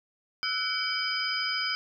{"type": "tone cluster", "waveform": "sine", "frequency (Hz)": [1312, 1485, 2278, 3086, 4956], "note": ["E6", "F#6", "C#7", "G7", "D#8"], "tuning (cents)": [-9, 6, 47, -28, -8], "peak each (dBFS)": [-37, -34, -34, -37, -30], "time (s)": [0.43, 1.75], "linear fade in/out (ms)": 0, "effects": []}